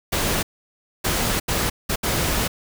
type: noise bursts at uneven times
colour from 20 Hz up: pink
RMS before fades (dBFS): -22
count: 5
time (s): 0.12-0.43 / 1.04-1.4 / 1.48-1.7 / 1.89-1.96 / 2.03-2.48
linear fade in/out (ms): 10
effects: none